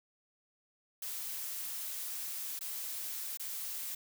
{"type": "noise with dropouts", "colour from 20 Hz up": "blue", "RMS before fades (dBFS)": -40, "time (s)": [1.02, 3.95], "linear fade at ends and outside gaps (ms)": 5, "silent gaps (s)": [[2.592, 2.609], [3.373, 3.396]], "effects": []}